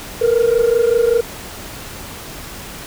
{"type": "tone pair together", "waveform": "sine", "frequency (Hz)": [456, 481.2], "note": ["A#4", "B4"], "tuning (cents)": [-38, -45], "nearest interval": "minor second", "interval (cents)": 93, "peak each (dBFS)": -12, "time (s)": [0.21, 1.21], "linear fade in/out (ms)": 10, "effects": ["tanh soft clip ceiling -8 dBFS", "pink hiss -32 dBFS RMS until 2.86 s"]}